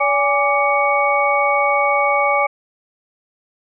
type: tone cluster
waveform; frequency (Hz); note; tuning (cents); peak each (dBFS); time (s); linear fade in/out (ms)
sine; 572 / 824 / 1170 / 2237; D5 / G#5 / D6 / C#7; -46 / -14 / -7 / +15; -19; 0-2.47; 10
effects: none